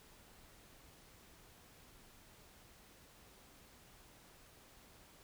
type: silence
effects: pink hiss -62 dBFS RMS until 5.23 s